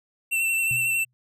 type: tone with vibrato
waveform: square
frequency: 2691 Hz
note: E7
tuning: 35 cents sharp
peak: -22 dBFS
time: 0.31-1.05 s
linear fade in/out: 20 ms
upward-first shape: sine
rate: 11 Hz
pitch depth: 25 cents each way
type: tone with exponential decay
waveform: sine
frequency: 124.4 Hz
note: B2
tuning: 13 cents sharp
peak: -29 dBFS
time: 0.71-1.13 s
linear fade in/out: 0 ms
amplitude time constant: 91 ms
effects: none